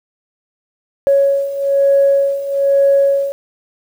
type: beating tone pair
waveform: sine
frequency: 554.4 / 555.5 Hz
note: C#5 / C#5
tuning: 0 / +4 cents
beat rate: 1.1 Hz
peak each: -15 / -11 dBFS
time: 1.07-3.32 s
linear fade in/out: 0 ms
effects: tanh soft clip ceiling -3 dBFS + 7-bit